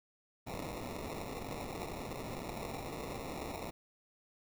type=noise with sample-and-hold; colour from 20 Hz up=blue; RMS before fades=-42 dBFS; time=0.46-3.71 s; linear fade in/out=20 ms; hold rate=1575 Hz; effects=none